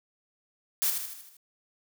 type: noise with echo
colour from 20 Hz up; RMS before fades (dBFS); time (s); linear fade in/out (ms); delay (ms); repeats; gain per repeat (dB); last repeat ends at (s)
blue; -26; 0.82-0.9; 0; 78; 6; -5; 1.368
effects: none